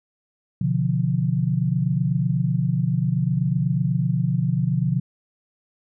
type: chord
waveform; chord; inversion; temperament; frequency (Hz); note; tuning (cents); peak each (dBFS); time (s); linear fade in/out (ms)
sine; B diminished; none; equal with one note detuned; 126.21 / 146.83 / 174.61; B2 / D3 / F3; +38 / 0 / 0; -23; 0.61-5; 5
effects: none